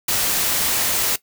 white noise, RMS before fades -20 dBFS, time 0.08-1.16 s, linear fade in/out 5 ms, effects noise-tail reverb RT60 0.1 s tail -17 dB re dry

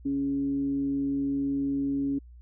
sine tone with frequency modulation, 277.7 Hz, C#4, 3 cents sharp, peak -25 dBFS, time 0.05-2.19 s, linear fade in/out 10 ms, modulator 139 Hz, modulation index 0.24, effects added 60 Hz sine -46 dBFS peak until 2.41 s

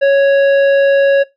sine tone with hard clipping, 554.4 Hz, C#5, in tune, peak -9 dBFS, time 0.01-1.24 s, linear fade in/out 20 ms, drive 12 dB, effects noise-tail reverb RT60 0.2 s tail -20 dB re dry + low-pass 3000 Hz 12 dB/octave

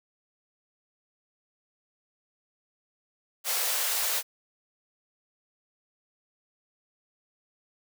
white high-pass noise, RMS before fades -28 dBFS, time 3.44-4.23 s, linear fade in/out 50 ms, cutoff 440 Hz, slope 96 dB/octave, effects none

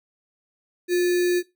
sine tone with sample-and-hold, 355.3 Hz, F4, 30 cents sharp, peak -17 dBFS, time 0.88-1.43 s, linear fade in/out 50 ms, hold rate 2100 Hz, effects noise-tail reverb RT60 0.2 s tail -17 dB re dry

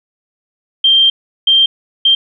sine tone bursts at uneven times, 3166 Hz, G7, 17 cents sharp, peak -6 dBFS, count 3, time 0.84-1.1 / 1.47-1.66 / 2.05-2.15 s, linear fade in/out 5 ms, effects none

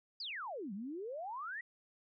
sine exponential two-way sweep, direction down then up, 5070 to 185 to 1970 Hz, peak -40 dBFS, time 0.2-1.61 s, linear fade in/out 5 ms, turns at 0.73 s, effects none

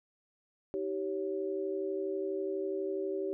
sine tone cluster, 315.8 / 388 / 556 Hz, D#4 / G4 / C#5, +26 / -18 / +5 cents, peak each -40 / -33 / -40 dBFS, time 0.74-3.33 s, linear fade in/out 0 ms, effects none

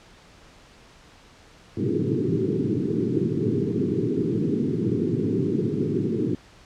white band-pass noise, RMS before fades -24 dBFS, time 1.77-6.35 s, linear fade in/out 0 ms, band 100 to 430 Hz, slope 96 dB/octave, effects pink hiss -51 dBFS RMS until 6.65 s + low-pass 6000 Hz 12 dB/octave

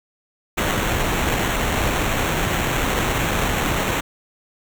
pink noise with sample-and-hold, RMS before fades -21 dBFS, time 0.57-4.01 s, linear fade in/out 10 ms, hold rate 4900 Hz, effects none

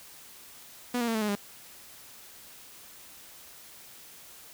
sawtooth tone with pitch steps, 245 / 235.8 / 227 / 218.5 / 210.3 / 202.5 Hz, B3 / A#3 / A#3 / A3 / G#3 / G#3, -14 / +20 / -46 / -12 / +22 / -43 cents, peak -23 dBFS, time 0.94-1.354 s, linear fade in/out 5 ms, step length 69 ms, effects white hiss -50 dBFS RMS until 4.53 s

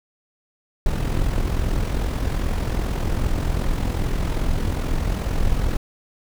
brown noise with amplitude modulation, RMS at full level -19 dBFS, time 0.86-5.77 s, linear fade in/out 2 ms, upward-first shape sine, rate 42.5 Hz, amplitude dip 55%, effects none

